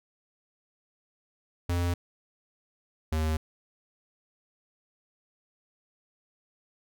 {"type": "tone pair in turn", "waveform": "square", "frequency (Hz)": [87.31, 78.6], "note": ["F2", "D#2"], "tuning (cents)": [0, 18], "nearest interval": "major second", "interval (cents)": 182, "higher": "first", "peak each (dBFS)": -26, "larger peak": "neither", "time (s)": [[1.69, 1.94], [3.12, 3.37]], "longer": "neither", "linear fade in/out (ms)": 5, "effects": []}